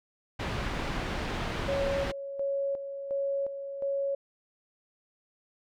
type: low-pass noise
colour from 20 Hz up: pink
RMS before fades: -33 dBFS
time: 0.39-2.12 s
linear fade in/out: 10 ms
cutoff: 3100 Hz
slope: 12 dB/octave
type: tone with tremolo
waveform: sine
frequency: 554.4 Hz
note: C#5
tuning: in tune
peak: -27 dBFS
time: 1.68-4.15 s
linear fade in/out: 5 ms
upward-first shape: square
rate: 1.4 Hz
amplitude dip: 60%
effects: none